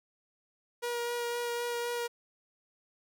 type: tone with vibrato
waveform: sawtooth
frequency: 477.3 Hz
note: A#4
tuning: 41 cents sharp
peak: -28 dBFS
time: 0.82-2.08 s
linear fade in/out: 20 ms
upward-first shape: sine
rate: 3.9 Hz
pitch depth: 12 cents each way
effects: none